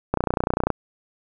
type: click train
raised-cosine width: 1 ms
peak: -6 dBFS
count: 18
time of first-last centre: 0.14-0.703 s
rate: 30.2 Hz
effects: none